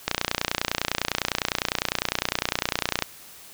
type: click train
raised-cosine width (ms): 0.2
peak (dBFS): -4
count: 89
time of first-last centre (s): 0.08-3.023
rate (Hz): 29.9
effects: white hiss -46 dBFS RMS until 3.53 s